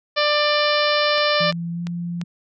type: harmonic tone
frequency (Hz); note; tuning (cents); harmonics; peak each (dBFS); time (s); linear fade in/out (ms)
593; D5; +17; 1 / 2 / 3 / 4 / 5 / 6 / 7 / 8 / 9; -20 / -23 / -25 / -26 / -27 / -28 / -28 / -29 / -30; 0.16-1.52; 20
type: click train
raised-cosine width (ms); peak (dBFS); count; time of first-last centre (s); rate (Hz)
0.2; -16; 4; 1.18-2.214; 2.9
type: tone with pitch glide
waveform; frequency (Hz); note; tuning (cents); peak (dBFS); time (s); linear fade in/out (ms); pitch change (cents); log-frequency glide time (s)
sine; 169.6 to 172.66; E3 to F3; +50 to -19; -24; 1.4-2.24; 10; +31; 1.72-1.82
effects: none